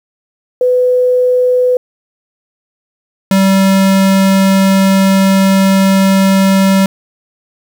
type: tone pair in turn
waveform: sine / square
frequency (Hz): 500 / 193.22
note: B4 / G3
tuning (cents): +21 / -25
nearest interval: octave + major third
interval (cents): 1646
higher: first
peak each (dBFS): -7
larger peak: neither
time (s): 0.61-1.77 / 3.31-6.86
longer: second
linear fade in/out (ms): 2
effects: 7-bit